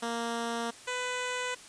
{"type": "tone pair in turn", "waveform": "10% pulse", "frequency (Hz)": [232.8, 499], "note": ["A#3", "B4"], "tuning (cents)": [-2, 18], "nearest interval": "octave + minor second", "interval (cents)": 1320, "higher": "second", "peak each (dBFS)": -23, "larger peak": "neither", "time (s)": [[0.02, 0.71], [0.87, 1.55]], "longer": "first", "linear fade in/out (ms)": 10, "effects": ["white hiss -50 dBFS RMS until 1.68 s", "resampled to 22050 Hz"]}